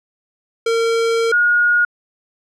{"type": "tone pair in turn", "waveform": ["square", "sine"], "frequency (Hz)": [458.1, 1438.5], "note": ["A#4", "F#6"], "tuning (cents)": [-30, -49], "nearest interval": "octave + minor sixth", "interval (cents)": 1981, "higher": "second", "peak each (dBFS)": [-15, -11], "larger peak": "second", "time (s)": [[0.66, 1.32], [1.32, 1.85]], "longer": "first", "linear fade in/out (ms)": 5, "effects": ["low-pass 7000 Hz 12 dB/octave"]}